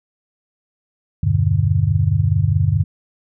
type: chord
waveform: sine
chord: E minor seventh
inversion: none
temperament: just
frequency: 82.41 / 98.89 / 123.61 / 148.33 Hz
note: E2 / G2 / B2 / D3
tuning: 0 / +16 / +2 / +18 cents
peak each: -22 / -16 / -21 / -19 dBFS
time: 1.23-2.84 s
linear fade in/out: 5 ms
effects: none